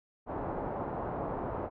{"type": "low-pass noise", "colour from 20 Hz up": "white", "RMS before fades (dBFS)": -36, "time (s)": [0.26, 1.7], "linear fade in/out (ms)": 50, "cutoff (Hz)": 940, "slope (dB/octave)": 24, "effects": []}